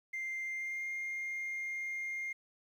sine tone with pitch glide, 2095 to 2117 Hz, C7 to C7, +2 to +20 cents, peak -34 dBFS, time 0.13-2.33 s, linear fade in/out 10 ms, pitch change +18 cents, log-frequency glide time 0.45-0.88 s, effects tanh soft clip ceiling -34 dBFS + 11-bit

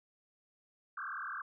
sine tone with frequency modulation, 1362 Hz, F6, 44 cents flat, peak -38 dBFS, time 0.97-1.42 s, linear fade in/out 5 ms, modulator 39.4 Hz, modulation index 6.4, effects none

